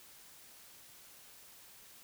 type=silence; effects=white hiss -57 dBFS RMS until 2.03 s